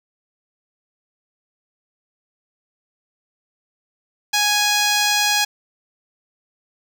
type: tone with notch filter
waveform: 5% pulse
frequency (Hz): 830.6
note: G#5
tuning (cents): 0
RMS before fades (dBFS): -18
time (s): 4.33-5.45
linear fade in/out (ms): 10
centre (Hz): 10000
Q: 0.89
effects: none